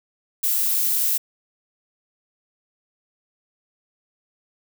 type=noise; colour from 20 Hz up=violet; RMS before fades=-21 dBFS; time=0.43-1.18 s; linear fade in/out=10 ms; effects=none